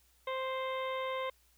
harmonic tone, 523.3 Hz, C5, in tune, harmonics 1 / 2 / 3 / 4 / 5 / 6 / 7, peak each -36 / -38 / -51 / -43 / -54 / -50 / -50 dBFS, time 0.27-1.3 s, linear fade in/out 5 ms, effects added 60 Hz sine -69 dBFS peak until 1.57 s + white hiss -69 dBFS RMS until 1.57 s

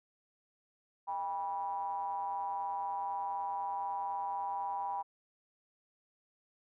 triangle ring-modulated tone, 89.3 Hz, F2, 39 cents sharp, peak -29 dBFS, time 1.07-5.03 s, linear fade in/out 20 ms, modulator 888 Hz, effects none

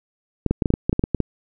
clicks, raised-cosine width 3 ms, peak -5 dBFS, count 12, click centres 0.463 / 0.51 / 0.622 / 0.658 / 0.704 / 0.739 / 0.895 / 0.929 / 0.994 / 1.039 / 1.147 / 1.203 s, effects none

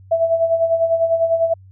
sine tone with tremolo, 661 Hz, E5, 5 cents sharp, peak -11 dBFS, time 0.11-1.54 s, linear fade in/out 10 ms, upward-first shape sine, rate 10 Hz, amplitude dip 65%, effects added 95 Hz sine -41 dBFS peak until 1.71 s

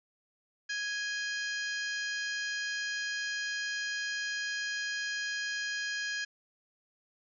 harmonic tone with a mistuned harmonic, 830.6 Hz, G#5, in tune, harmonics 2 / 3 / 4 / 5 / 6 / 7 / 8, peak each -34 / -44 / -44 / -45 / -42 / -49 / -46 dBFS, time 0.69-6.25 s, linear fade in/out 10 ms, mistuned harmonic 4, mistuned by -76 cents, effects none

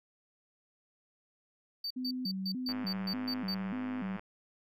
triangle tone bursts, 4600 Hz, D8, 37 cents flat, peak -33 dBFS, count 9, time 1.84-3.545 s, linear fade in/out 5 ms, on 65 ms, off 140 ms
sine tone with vibrato, 220 Hz, A3, in tune, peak -34 dBFS, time 1.96-4.17 s, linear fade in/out 10 ms, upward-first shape square, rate 1.7 Hz, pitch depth 250 cents each way
click train, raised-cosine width 0.5 ms, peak -29 dBFS, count 159, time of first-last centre 2.69-4.195 s, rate 105 Hz
effects none

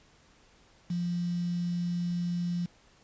sine tone with quantisation, 174.61 Hz, F3, in tune, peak -28 dBFS, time 0.9-2.66 s, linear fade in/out 5 ms, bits 8, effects pink hiss -61 dBFS RMS until 3.03 s + resampled to 16000 Hz

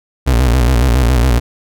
35% pulse tone with vibrato, 61.74 Hz, B1, in tune, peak -7 dBFS, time 0.26-1.4 s, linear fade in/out 20 ms, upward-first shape square, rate 7.2 Hz, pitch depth 110 cents each way, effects none

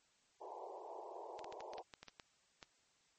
white band-pass noise, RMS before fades -50 dBFS, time 0.4-1.83 s, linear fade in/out 20 ms, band 350 to 990 Hz, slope 96 dB/octave
clicks, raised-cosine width 0.2 ms, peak -33 dBFS, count 11, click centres 1.392 / 1.444 / 1.525 / 1.606 / 1.735 / 1.782 / 1.938 / 2.03 / 2.083 / 2.198 / 2.628 s
effects white hiss -74 dBFS RMS until 3.18 s + MP3 32 kbps

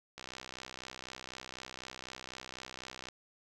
click train, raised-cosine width 0.2 ms, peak -26 dBFS, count 187, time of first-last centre 0.18-3.086 s, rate 64 Hz, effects none

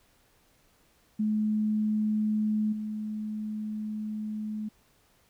sine tone with level steps, 213.9 Hz, A3, 49 cents flat, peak -24 / -31 dBFS, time 1.19-4.69 s, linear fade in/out 10 ms, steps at 2.72 s, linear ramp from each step 10 ms, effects pink hiss -65 dBFS RMS until 5.29 s

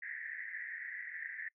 white band-pass noise, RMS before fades -44 dBFS, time 0.02-1.49 s, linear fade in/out 10 ms, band 1700 to 2000 Hz, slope 96 dB/octave, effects noise-tail reverb RT60 0.1 s tail -24 dB re dry

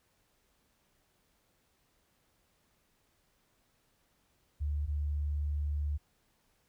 sine tone pair in turn, 73.42 / 73.42 Hz, D2 / D2, 0 / 0 cents, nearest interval unison, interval 0 cents, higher neither, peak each -30 / -30 dBFS, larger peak neither, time 4.6-4.87 / 4.87-5.98 s, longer second, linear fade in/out 20 ms, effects pink hiss -73 dBFS RMS until 6.68 s

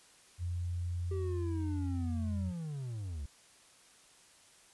sine tone, 87.7 Hz, F2, 8 cents sharp, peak -33 dBFS, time 0.38-2.53 s, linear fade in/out 50 ms
triangle linear sweep, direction down, 392 to 64.9 Hz, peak -35 dBFS, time 1.11-3.26 s, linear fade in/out 5 ms
effects white hiss -61 dBFS RMS until 4.73 s + resampled to 24000 Hz

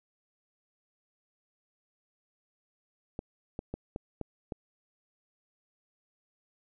clicks, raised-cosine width 2 ms, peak -22 dBFS, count 6, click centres 3.191 / 3.591 / 3.74 / 3.961 / 4.213 / 4.522 s, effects none

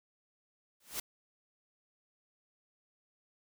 white noise with exponential growth, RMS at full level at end -33 dBFS, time 0.8-1 s, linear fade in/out 5 ms, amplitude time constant 42 ms, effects none

